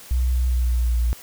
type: tone with pitch glide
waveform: sine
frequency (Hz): 62.5 to 59.09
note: B1 to A#1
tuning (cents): +21 to +24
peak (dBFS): -17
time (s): 0.11-1.13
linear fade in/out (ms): 0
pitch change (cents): -97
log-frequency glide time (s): 0.45-0.95
effects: white hiss -43 dBFS RMS until 1.22 s